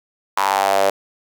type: tone with high-pass filter sweep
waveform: sawtooth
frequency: 98 Hz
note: G2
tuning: in tune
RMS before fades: -17 dBFS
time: 0.37-0.9 s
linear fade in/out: 5 ms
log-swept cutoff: 1000 to 570 Hz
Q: 4.7
effects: none